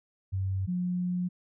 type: tone pair in turn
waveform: sine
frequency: 95.6 / 179.27 Hz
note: G2 / F3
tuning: -43 / +46 cents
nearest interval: major seventh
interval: 1089 cents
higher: second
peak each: -27 dBFS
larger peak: neither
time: 0.32-0.67 / 0.67-1.29 s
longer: second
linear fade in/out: 20 ms
effects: none